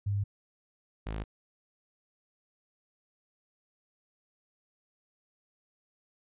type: tone pair in turn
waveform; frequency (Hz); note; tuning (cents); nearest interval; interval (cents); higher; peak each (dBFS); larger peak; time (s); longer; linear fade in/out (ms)
sine / sawtooth; 100.8 / 53.3; G2 / G#1; +49 / +46; major seventh; 1103; first; -27 / -30; first; 0.06-0.24 / 1.06-1.24; neither; 10
effects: resampled to 8000 Hz